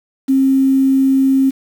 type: tone with quantisation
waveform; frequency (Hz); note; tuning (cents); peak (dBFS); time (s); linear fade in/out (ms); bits
sine; 268; C4; +42; -9; 0.28-1.51; 20; 6
effects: none